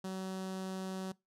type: tone with notch filter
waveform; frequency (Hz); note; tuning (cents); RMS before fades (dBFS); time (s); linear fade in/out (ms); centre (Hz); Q
sawtooth; 188.8; F#3; +35; -40; 0.04-1.12; 5; 2200; 1.8
effects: noise-tail reverb RT60 0.2 s tail -22 dB re dry + low-pass 11000 Hz 12 dB/octave